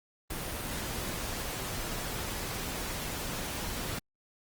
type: noise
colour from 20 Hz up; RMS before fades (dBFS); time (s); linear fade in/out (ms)
pink; -36; 0.3-3.99; 5
effects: Opus 24 kbps